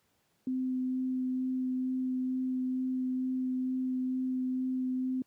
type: tone with vibrato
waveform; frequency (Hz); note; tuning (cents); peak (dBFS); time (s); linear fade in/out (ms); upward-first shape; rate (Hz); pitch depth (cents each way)
sine; 256.9; C4; -32; -29; 0.47-5.22; 2; sine; 2.2; 8
effects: pink hiss -73 dBFS RMS until 5.26 s + high-pass 100 Hz 12 dB/octave